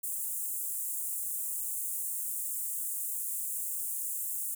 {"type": "high-pass noise", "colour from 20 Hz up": "pink", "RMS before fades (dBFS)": -35, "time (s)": [0.03, 4.55], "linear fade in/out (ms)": 10, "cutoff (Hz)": 7800, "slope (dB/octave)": 48, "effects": []}